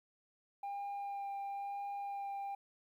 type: tone with vibrato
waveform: sine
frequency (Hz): 800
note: G5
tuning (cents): +35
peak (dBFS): -36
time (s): 0.63-2.55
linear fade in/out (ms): 5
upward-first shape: sine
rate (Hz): 1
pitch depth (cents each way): 10
effects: tanh soft clip ceiling -38 dBFS + 12-bit